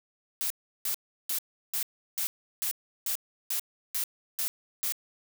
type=noise bursts; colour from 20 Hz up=blue; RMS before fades=-30 dBFS; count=11; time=0.41-4.922 s; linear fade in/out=0 ms; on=92 ms; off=350 ms; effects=none